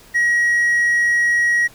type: tone with hard clipping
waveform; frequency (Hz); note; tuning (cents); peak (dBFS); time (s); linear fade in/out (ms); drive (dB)
sine; 1902; A#6; +34; -14; 0.14-1.68; 20; 2
effects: pink hiss -46 dBFS RMS until 1.74 s